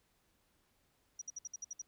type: tone bursts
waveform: sine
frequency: 5800 Hz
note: F#8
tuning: 35 cents flat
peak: -40 dBFS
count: 8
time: 1.19-1.818 s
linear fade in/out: 5 ms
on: 26 ms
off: 60 ms
effects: pink hiss -75 dBFS RMS until 1.87 s